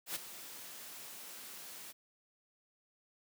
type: noise with ADSR envelope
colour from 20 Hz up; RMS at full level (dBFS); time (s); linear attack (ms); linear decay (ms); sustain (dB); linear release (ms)
white; -37; 0.06-1.93; 94; 17; -12; 26
effects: high-pass 150 Hz 12 dB/octave